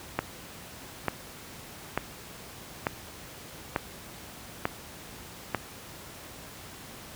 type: click train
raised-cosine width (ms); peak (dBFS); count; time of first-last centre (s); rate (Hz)
0.5; -10; 7; 0.19-5.547; 1.12
effects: pink hiss -45 dBFS RMS until 7.15 s + high-pass 60 Hz 12 dB/octave